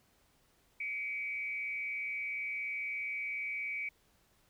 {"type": "tone with frequency modulation", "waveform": "sine", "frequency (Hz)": 2281, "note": "C#7", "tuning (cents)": 49, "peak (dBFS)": -35, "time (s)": [0.8, 3.89], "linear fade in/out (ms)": 5, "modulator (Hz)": 179, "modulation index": 0.49, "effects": ["pink hiss -70 dBFS RMS until 4.49 s"]}